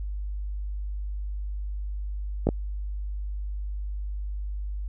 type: clicks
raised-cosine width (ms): 2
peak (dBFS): -9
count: 2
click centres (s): 2.47 / 2.489
effects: added 50 Hz sine -29 dBFS peak until 4.88 s